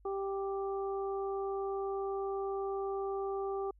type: harmonic tone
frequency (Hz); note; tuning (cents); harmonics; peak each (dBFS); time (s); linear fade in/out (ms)
392; G4; 0; 1 / 2 / 3; -34 / -41 / -44; 0.05-3.71; 5
effects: added 50 Hz sine -59 dBFS peak until 3.79 s